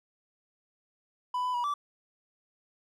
triangle tone with pitch steps, 994 / 1000 / 968 / 1161 Hz, B5 / B5 / B5 / D6, +11 / +21 / -35 / -20 cents, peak -26 dBFS, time 1.34-1.74 s, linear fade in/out 5 ms, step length 100 ms, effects none

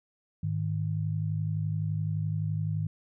sine tone pair together, 103.82 / 155.56 Hz, G#2 / D#3, 0 / 0 cents, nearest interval perfect fifth, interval 700 cents, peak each -30 / -30 dBFS, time 0.43-2.87 s, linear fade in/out 5 ms, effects none

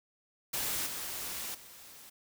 white noise with level steps, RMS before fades -34 / -39 / -52 dBFS, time 0.53-2.1 s, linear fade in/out 10 ms, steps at 0.86 / 1.54 s, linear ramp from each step 10 ms, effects none

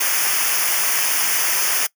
white noise with comb filter, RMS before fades -19 dBFS, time 0-1.87 s, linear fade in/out 10 ms, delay 0.25 ms, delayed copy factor -0.85, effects noise-tail reverb RT60 0.1 s tail -22 dB re dry

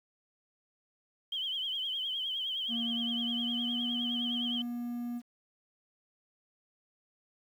sine tone with vibrato, 3136 Hz, G7, in tune, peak -32 dBFS, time 1.32-4.62 s, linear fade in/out 5 ms, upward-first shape triangle, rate 9.7 Hz, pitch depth 100 cents each way
triangle tone with pitch glide, 233.5 to 240.1 Hz, A#3 to B3, +3 to -49 cents, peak -32 dBFS, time 2.68-5.22 s, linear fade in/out 50 ms, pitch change +48 cents, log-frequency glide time 2.9-3.78 s
effects 10-bit

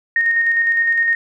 sine tone with tremolo, 1850 Hz, A#6, 14 cents flat, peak -12 dBFS, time 0.16-1.15 s, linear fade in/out 2 ms, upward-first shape square, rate 9.8 Hz, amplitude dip 30%, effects none

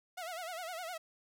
sawtooth tone with vibrato, 690 Hz, F5, 21 cents flat, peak -36 dBFS, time 0.17-0.98 s, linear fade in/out 10 ms, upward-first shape sine, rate 9.8 Hz, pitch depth 130 cents each way, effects none

